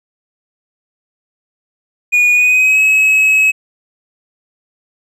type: tone with pitch glide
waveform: triangle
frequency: 2452 to 2565 Hz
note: D#7 to E7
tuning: -26 to -48 cents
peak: -6 dBFS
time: 2.12-3.52 s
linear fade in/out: 20 ms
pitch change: +78 cents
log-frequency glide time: 2.33-2.8 s
effects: none